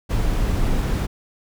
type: noise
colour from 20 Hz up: brown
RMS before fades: -20 dBFS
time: 0.09-1.07 s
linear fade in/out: 20 ms
effects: none